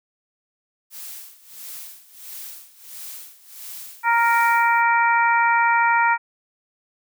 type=noise with tremolo; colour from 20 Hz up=blue; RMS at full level=-35 dBFS; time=0.9-4.83 s; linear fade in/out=50 ms; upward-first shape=sine; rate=1.5 Hz; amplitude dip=85%
type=harmonic tone; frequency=466.2 Hz; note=A#4; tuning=in tune; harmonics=2 / 3 / 4 / 5; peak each=-17 / -21 / -23 / -25 dBFS; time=4.03-6.18 s; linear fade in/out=50 ms
effects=none